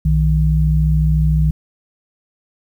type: tone pair together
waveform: sine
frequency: 61.74 / 155.58 Hz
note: B1 / D#3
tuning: 0 / 0 cents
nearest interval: octave + major third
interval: 1600 cents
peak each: -14 dBFS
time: 0.05-1.51 s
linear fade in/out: 5 ms
effects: 8-bit